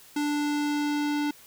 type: tone with low-pass filter sweep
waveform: square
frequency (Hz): 293.7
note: D4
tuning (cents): 0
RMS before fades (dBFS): -27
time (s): 0.16-1.31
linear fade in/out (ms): 5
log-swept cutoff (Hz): 8900 to 4800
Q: 0.91
effects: white hiss -52 dBFS RMS until 1.46 s